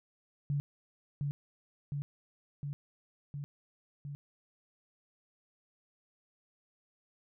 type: tone with echo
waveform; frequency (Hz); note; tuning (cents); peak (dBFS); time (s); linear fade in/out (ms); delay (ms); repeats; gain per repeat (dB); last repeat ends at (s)
sine; 143.1; D3; -45; -29; 0.5-0.6; 0; 710; 5; -2; 4.15
effects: none